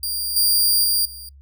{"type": "tone with level steps", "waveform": "15% pulse", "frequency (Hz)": 4777, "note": "D8", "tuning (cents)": 29, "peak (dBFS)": [-16, -8, -10, -28], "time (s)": [0.03, 1.29], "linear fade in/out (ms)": 2, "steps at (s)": [0.36, 0.84, 1.05], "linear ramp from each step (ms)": 5, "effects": ["noise-tail reverb RT60 0.1 s tail -25 dB re dry", "added 69 Hz sine -43 dBFS peak until 1.41 s"]}